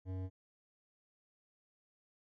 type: tone with hard clipping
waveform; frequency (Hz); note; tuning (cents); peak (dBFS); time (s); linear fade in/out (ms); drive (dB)
sine; 93.4; F#2; +17; -40; 0.05-0.3; 50; 13
effects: none